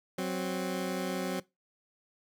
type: tone pair together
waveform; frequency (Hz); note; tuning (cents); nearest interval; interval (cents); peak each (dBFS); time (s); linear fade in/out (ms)
20% pulse; 185.7 / 262.8; F#3 / C4; +7 / +8; tritone; 601; -28 / -31; 0.18-1.4; 5
effects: noise-tail reverb RT60 0.2 s tail -20 dB re dry